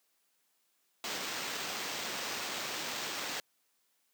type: noise with sample-and-hold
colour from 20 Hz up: violet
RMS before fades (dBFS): -38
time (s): 1.04-3.4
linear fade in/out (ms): 2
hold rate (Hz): 11025
effects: white hiss -75 dBFS RMS until 4.13 s + high-pass 200 Hz 12 dB/octave